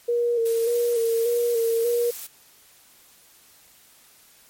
sine tone with vibrato, 467.1 Hz, A#4, 3 cents sharp, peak -19 dBFS, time 0.08-2.11 s, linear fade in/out 10 ms, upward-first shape square, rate 1.7 Hz, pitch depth 33 cents each way
blue noise, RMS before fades -35 dBFS, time 0.45-2.27 s, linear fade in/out 10 ms
effects white hiss -54 dBFS RMS until 4.49 s + MP3 64 kbps

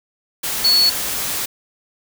sine tone in noise, 4407 Hz, C#8, 11 cents flat, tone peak -11 dBFS, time 0.64-0.9 s, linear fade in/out 10 ms, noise white, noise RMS -23 dBFS, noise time 0.43-1.46 s, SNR +9 dB, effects none

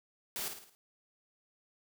white noise with echo, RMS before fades -38 dBFS, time 0.36-0.48 s, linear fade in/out 0 ms, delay 54 ms, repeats 5, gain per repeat -6 dB, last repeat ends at 0.75 s, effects none

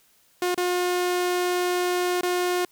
sawtooth tone with dropouts, 358.1 Hz, F4, 43 cents sharp, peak -18 dBFS, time 0.42-2.65 s, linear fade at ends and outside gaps 2 ms, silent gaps 0.545-0.577 / 2.21-2.232 s, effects white hiss -61 dBFS RMS until 2.71 s

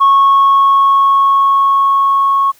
sine tone with level ramp, 1100 Hz, C#6, 14 cents flat, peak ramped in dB -3 to -8 dBFS, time 0-2.52 s, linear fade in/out 20 ms, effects tanh soft clip ceiling -3 dBFS + white hiss -48 dBFS RMS until 2.59 s

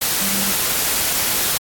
sine tone in noise, 196 Hz, G3, in tune, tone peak -25 dBFS, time 0.21-0.52 s, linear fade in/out 10 ms, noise white, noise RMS -19 dBFS, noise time 0.01-1.58 s, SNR -9 dB, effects AAC 64 kbps

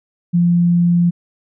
sine tone, 173.3 Hz, F3, 13 cents flat, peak -10 dBFS, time 0.33-1.11 s, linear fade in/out 20 ms, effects none

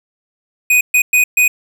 square tone bursts at uneven times, 2489 Hz, D#7, in tune, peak -9 dBFS, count 4, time 0.7-0.81 / 0.94-1.02 / 1.13-1.24 / 1.37-1.48 s, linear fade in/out 5 ms, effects none

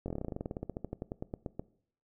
slowing click train, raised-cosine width 2 ms, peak -23 dBFS, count 26, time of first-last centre 0.06-1.595 s, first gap 21 ms, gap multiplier 1.08, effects noise-tail reverb RT60 0.6 s tail -20 dB re dry

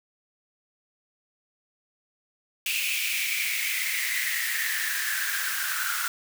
white noise with high-pass filter sweep, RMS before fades -28 dBFS, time 2.66-6.08 s, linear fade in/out 2 ms, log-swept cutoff 2600 to 1400 Hz, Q 7.8, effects none

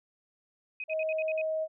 sine tone bursts, 2515 Hz, D#7, 18 cents sharp, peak -34 dBFS, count 7, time 0.8-1.415 s, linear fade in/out 2 ms, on 39 ms, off 57 ms
sine tone, 632 Hz, D#5, 27 cents sharp, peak -28 dBFS, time 0.88-1.68 s, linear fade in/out 50 ms
effects none

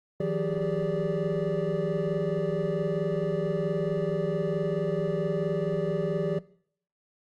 triangle tone cluster, 160.2 / 179 / 388.7 / 413.2 / 582 Hz, E3 / F3 / G4 / G#4 / D5, -49 / +43 / -15 / -9 / -16 cents, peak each -30 dBFS, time 0.2-6.39 s, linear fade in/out 5 ms, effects noise-tail reverb RT60 0.6 s tail -19 dB re dry + Opus 32 kbps

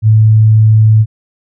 sine tone, 109.2 Hz, A2, 13 cents flat, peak -3 dBFS, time 0.02-1.06 s, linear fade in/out 50 ms, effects none

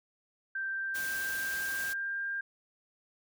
sine tone with pitch glide, 1568 to 1598.2 Hz, G6 to G6, 0 to +33 cents, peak -32 dBFS, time 0.55-2.41 s, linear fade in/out 5 ms, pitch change +33 cents, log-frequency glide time 0.65-2.28 s
white noise, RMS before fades -41 dBFS, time 0.94-1.94 s, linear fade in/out 20 ms
effects none

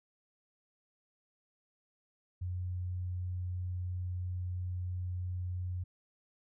sine tone, 90.3 Hz, F#2, 42 cents flat, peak -34 dBFS, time 2.41-5.84 s, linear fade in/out 10 ms, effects none

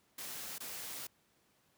white noise with dropouts, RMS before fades -44 dBFS, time 0.18-1.07 s, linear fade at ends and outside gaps 5 ms, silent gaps 0.583-0.603 s, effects pink hiss -72 dBFS RMS until 1.77 s + high-pass 100 Hz 12 dB/octave

